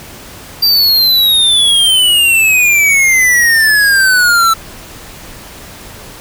square exponential sweep, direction down, 4733 to 1318.5 Hz, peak -7 dBFS, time 0.62-4.54 s, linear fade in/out 10 ms, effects pink hiss -32 dBFS RMS until 6.2 s

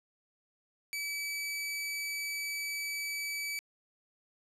sawtooth tone, 2296 Hz, D7, 40 cents flat, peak -31 dBFS, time 0.93-3.59 s, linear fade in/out 0 ms, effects resampled to 32000 Hz + 12-bit

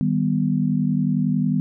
sine chord, Eb augmented, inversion none, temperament equal, 155.56 / 196 / 246.9 Hz, Eb3 / G3 / B3, 0 / 0 / 0 cents, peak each -22 dBFS, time 0.01-1.6 s, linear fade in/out 0 ms, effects none

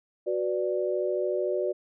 sine chord, B minor, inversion second, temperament equal, 370 / 493.9 / 587.3 Hz, F#4 / B4 / D5, 0 / 0 / 0 cents, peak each -28 / -32 / -29 dBFS, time 0.26-1.73 s, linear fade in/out 20 ms, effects none

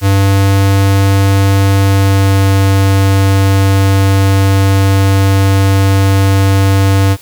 square tone with pitch glide, 98 to 97.38 Hz, G2 to G2, 0 to -11 cents, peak -7 dBFS, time 0.01-7.17 s, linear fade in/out 50 ms, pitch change -11 cents, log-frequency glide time 1.79-2.45 s, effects white hiss -38 dBFS RMS until 7.21 s

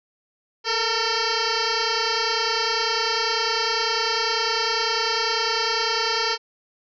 sine tone with frequency modulation, 1793 Hz, A6, 32 cents sharp, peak -20 dBFS, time 0.64-6.38 s, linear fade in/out 50 ms, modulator 452 Hz, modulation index 7.7, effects none

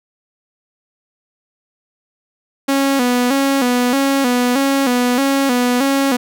sawtooth tone with vibrato, 260 Hz, C4, 11 cents flat, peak -9 dBFS, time 2.68-6.17 s, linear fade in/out 10 ms, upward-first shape square, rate 1.6 Hz, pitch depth 95 cents each way, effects none

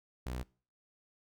sawtooth tone, 62.3 Hz, B1, 16 cents sharp, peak -33 dBFS, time 0.26-0.43 s, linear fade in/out 5 ms, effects noise-tail reverb RT60 0.4 s tail -23 dB re dry

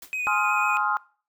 white noise with exponential decay, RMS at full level -37 dBFS, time 0.02-0.17 s, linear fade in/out 5 ms, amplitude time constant 31 ms
triangle tone with vibrato, 2501 Hz, D#7, 8 cents sharp, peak -24 dBFS, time 0.13-0.77 s, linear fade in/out 0 ms, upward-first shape sine, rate 8 Hz, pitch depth 21 cents each way
sine chord, F minor seventh, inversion first, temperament just, 838.1 / 1047.7 / 1257.2 / 1396.9 Hz, Ab5 / C6 / Eb6 / F6, +16 / +2 / +18 / 0 cents, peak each -27 dBFS, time 0.27-0.97 s, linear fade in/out 0 ms
effects noise-tail reverb RT60 0.4 s tail -21 dB re dry

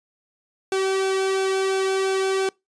sawtooth tone with flanger, 383.7 Hz, G4, 37 cents flat, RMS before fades -22 dBFS, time 0.72-2.49 s, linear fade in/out 2 ms, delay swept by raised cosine 1 to 1.59 ms, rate 2.9 Hz, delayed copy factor -0.65, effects noise-tail reverb RT60 0.2 s tail -25 dB re dry + resampled to 22050 Hz

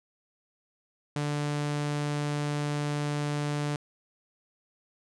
sawtooth tone, 146.83 Hz, D3, in tune, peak -24 dBFS, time 1.16-3.76 s, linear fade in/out 2 ms, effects resampled to 22050 Hz

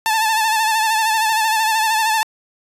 sawtooth tone with vibrato, 880 Hz, A5, in tune, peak -11 dBFS, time 0.06-2.23 s, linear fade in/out 0 ms, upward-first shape sine, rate 13 Hz, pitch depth 49 cents each way, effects resampled to 32000 Hz

